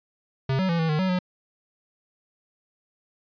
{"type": "tone with pitch steps", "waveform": "square", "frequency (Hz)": [133.7, 188.4, 168.5, 162.1, 152.9, 187.7, 181.9], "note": ["C3", "F#3", "E3", "E3", "D#3", "F#3", "F#3"], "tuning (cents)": [38, 32, 38, -29, -30, 25, -29], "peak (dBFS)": -22, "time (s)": [0.49, 1.19], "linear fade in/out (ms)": 5, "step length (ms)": 100, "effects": ["resampled to 11025 Hz"]}